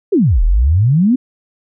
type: exponential two-way sweep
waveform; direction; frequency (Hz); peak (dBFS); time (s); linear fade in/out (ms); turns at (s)
sine; down then up; 445.1 to 36.71 to 269.7; -8; 0.12-1.16; 10; 0.43
effects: none